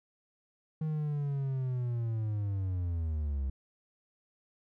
triangle linear sweep, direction down, 158.1 to 65.41 Hz, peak -28 dBFS, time 0.81-3.5 s, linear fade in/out 5 ms, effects none

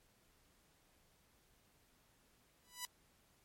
5% pulse tone with exponential growth, 987.8 Hz, B5, in tune, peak -27 dBFS, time 2.62-2.85 s, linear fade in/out 0 ms, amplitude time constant 49 ms, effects pink hiss -72 dBFS RMS until 3.44 s + MP3 64 kbps

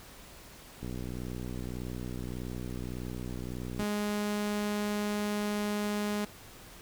click train, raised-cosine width 3 ms, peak -26 dBFS, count 186, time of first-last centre 0.83-3.828 s, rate 61.7 Hz
sawtooth tone, 207.7 Hz, G#3, in tune, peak -26 dBFS, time 3.79-6.25 s, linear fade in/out 5 ms
effects pink hiss -51 dBFS RMS until 6.81 s

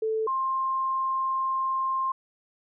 sine tone pair in turn, 440 / 1057.4 Hz, A4 / C6, 0 / +18 cents, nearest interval octave + minor third, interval 1518 cents, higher second, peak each -24 dBFS, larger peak neither, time 0.02-0.27 / 0.27-2.12 s, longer second, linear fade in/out 5 ms, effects none

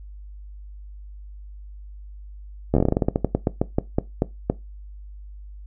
slowing click train, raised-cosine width 2 ms, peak -5 dBFS, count 21, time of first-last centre 2.74-4.5 s, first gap 12 ms, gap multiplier 1.18, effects noise-tail reverb RT60 0.2 s tail -18 dB re dry + added 50 Hz sine -37 dBFS peak until 5.66 s

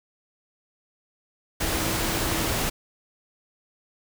sine tone in noise, 325.9 Hz, E4, 20 cents flat, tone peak -34 dBFS, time 1.63-2.51 s, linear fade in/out 10 ms, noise pink, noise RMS -26 dBFS, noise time 1.6-2.7 s, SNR -11 dB, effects none

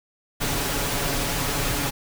pink noise with comb filter, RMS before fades -25 dBFS, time 0.4-1.91 s, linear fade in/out 20 ms, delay 7.1 ms, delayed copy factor +0.55, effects none

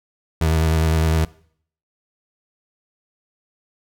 30% pulse tone with vibrato, 80 Hz, D#2, 49 cents sharp, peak -13 dBFS, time 0.41-1.25 s, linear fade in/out 5 ms, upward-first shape triangle, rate 9.8 Hz, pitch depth 33 cents each way, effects noise-tail reverb RT60 0.6 s tail -21 dB re dry

